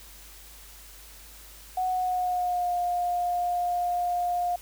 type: tone with pitch glide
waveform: sine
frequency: 740 to 708.2 Hz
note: F#5 to F5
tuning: 0 to +24 cents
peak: -24 dBFS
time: 1.77-4.56 s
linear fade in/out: 5 ms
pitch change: -76 cents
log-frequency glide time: 1.87-2.74 s
effects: added 50 Hz sine -50 dBFS peak until 4.61 s + white hiss -49 dBFS RMS until 4.61 s